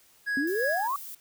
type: tone with tremolo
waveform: triangle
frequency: 1661.2 Hz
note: G#6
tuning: in tune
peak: -24 dBFS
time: 0.26-0.88 s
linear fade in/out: 20 ms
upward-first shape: sine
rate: 3 Hz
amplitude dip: 65%
type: exponential sweep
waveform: sine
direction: up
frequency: 261.2 to 1174.7 Hz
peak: -26 dBFS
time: 0.37-0.96 s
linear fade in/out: 2 ms
type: noise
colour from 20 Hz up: violet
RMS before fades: -41 dBFS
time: 0.47-1.15 s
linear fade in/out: 5 ms
effects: white hiss -60 dBFS RMS until 1.2 s